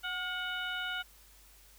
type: harmonic tone with a mistuned harmonic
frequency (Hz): 740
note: F#5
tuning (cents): 0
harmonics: 1 / 2 / 3 / 4 / 5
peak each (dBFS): -44 / -36 / -45 / -40 / -45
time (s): 0.03-1.03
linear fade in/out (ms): 20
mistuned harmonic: 2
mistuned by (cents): -57
effects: added 50 Hz sine -60 dBFS peak until 1.78 s + white hiss -60 dBFS RMS until 1.78 s